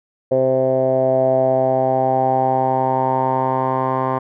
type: tone with low-pass filter sweep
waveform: 10% pulse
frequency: 130.81 Hz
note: C3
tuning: in tune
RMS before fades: -17 dBFS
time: 0.31-4.19 s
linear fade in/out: 10 ms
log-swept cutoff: 550 to 1100 Hz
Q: 6.3
effects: none